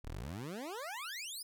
20% pulse exponential sweep, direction up, 31.38 to 5260 Hz, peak -36 dBFS, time 0.04-1.43 s, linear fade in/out 10 ms, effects none

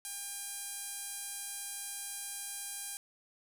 sawtooth tone with band-pass filter, 803 Hz, G5, 41 cents sharp, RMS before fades -42 dBFS, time 0.05-2.97 s, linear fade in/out 0 ms, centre 10000 Hz, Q 2, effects 10-bit

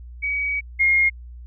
sine tone pair in turn, 2266 / 2139 Hz, C#7 / C7, +37 / +38 cents, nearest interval minor second, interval 99 cents, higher first, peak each -21 / -14 dBFS, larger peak second, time 0.22-0.61 / 0.79-1.1 s, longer first, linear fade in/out 20 ms, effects added 60 Hz sine -36 dBFS peak until 1.46 s

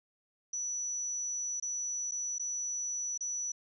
sine tone with dropouts, 5920 Hz, F#8, in tune, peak -33 dBFS, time 0.53-3.52 s, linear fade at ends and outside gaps 5 ms, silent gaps 1.6-1.624 / 2.112-2.118 / 2.384-2.395 / 3.177-3.207 s, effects none

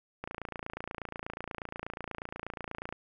click train, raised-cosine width 0.5 ms, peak -22 dBFS, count 77, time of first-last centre 0.24-2.926 s, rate 28.3 Hz, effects none

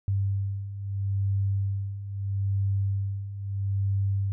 sine beating tone pair, 98 / 98.77 Hz, G2 / G2, 0 / +14 cents, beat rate 0.77 Hz, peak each -31 / -26 dBFS, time 0.08-4.32 s, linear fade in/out 0 ms, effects none

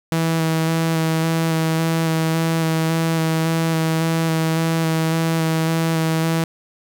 sawtooth tone with vibrato, 162.3 Hz, E3, 27 cents flat, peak -13 dBFS, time 0.12-6.44 s, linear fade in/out 0 ms, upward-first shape square, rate 1.8 Hz, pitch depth 13 cents each way, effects 8-bit

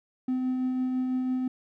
triangle tone with tremolo, 255.9 Hz, C4, 38 cents flat, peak -21 dBFS, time 0.28-1.48 s, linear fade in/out 5 ms, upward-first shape triangle, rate 6 Hz, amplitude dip 35%, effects tanh soft clip ceiling -19 dBFS

